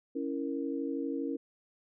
sine chord, A# diminished, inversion first, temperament equal, 277.2 / 329.6 / 466.2 Hz, C#4 / E4 / A#4, 0 / 0 / 0 cents, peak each -34 / -37 / -38 dBFS, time 0.15-1.37 s, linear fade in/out 10 ms, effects none

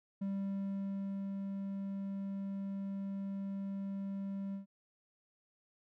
triangle tone with ADSR envelope, 196.3 Hz, G3, 3 cents sharp, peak -32 dBFS, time 0.21-4.66 s, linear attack 10 ms, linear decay 1100 ms, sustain -3 dB, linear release 120 ms, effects none

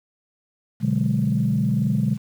sine chord, G# half-diminished seventh, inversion first, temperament equal, 123.47 / 146.83 / 185 / 207.7 Hz, B2 / D3 / F#3 / G#3, 0 / 0 / 0 / 0 cents, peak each -23 / -23 / -25 / -22 dBFS, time 0.8-2.18 s, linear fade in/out 50 ms, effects tanh soft clip ceiling -10 dBFS + 8-bit

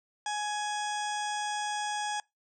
harmonic tone, 836 Hz, G#5, 11 cents sharp, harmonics 1 / 2 / 3 / 4 / 6 / 7 / 8 / 9 / 10, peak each -32 / -38 / -47 / -41 / -46 / -47 / -45 / -54 / -46 dBFS, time 0.26-2.2 s, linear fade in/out 2 ms, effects noise-tail reverb RT60 0.2 s tail -24 dB re dry

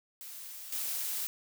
blue noise with level steps, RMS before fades -45 / -35 dBFS, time 0.21-1.27 s, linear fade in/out 0 ms, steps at 0.72 s, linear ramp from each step 5 ms, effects none

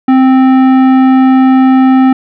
sine tone with tanh clipping, 261.6 Hz, C4, in tune, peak -5 dBFS, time 0.08-2.13 s, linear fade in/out 5 ms, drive 14 dB, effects none

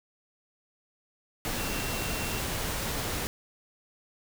sine tone in noise, 2726 Hz, F7, 43 cents flat, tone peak -40 dBFS, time 1.58-2.4 s, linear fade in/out 0 ms, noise pink, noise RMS -32 dBFS, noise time 1.45-3.27 s, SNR -11 dB, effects none

